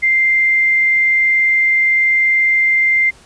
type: tone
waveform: sine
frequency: 2093 Hz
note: C7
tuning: in tune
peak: -10 dBFS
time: 0.02-3.11 s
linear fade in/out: 20 ms
effects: pink hiss -45 dBFS RMS until 3.25 s + resampled to 22050 Hz